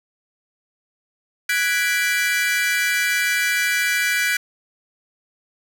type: chord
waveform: 40% pulse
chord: G# half-diminished seventh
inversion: third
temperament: equal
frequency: 1480 / 1661.2 / 1975.5 / 2349 Hz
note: F#6 / G#6 / B6 / D7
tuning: 0 / 0 / 0 / 0 cents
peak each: -23 dBFS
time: 1.49-4.37 s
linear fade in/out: 5 ms
effects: none